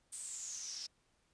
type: noise with band-pass filter sweep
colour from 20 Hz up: pink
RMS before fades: -45 dBFS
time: 0.12-0.87 s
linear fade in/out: 10 ms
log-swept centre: 8700 to 5100 Hz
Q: 8.4
effects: pink hiss -75 dBFS RMS until 1.33 s + resampled to 22050 Hz